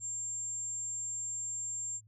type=tone; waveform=sine; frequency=7380 Hz; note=A#8; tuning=18 cents flat; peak=-35 dBFS; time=0-2.01 s; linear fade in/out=50 ms; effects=added 107 Hz sine -58 dBFS peak until 2.07 s